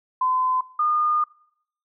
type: tone pair in turn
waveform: sine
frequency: 1022 / 1218.7 Hz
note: C6 / D#6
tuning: -41 / -36 cents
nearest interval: minor third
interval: 305 cents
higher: second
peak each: -18 dBFS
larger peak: neither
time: 0.21-0.61 / 0.79-1.24 s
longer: second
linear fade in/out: 5 ms
effects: noise-tail reverb RT60 0.7 s tail -23 dB re dry